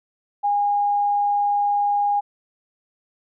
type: tone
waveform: sine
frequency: 817 Hz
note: G#5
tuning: 29 cents flat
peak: -17 dBFS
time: 0.43-2.21 s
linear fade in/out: 20 ms
effects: none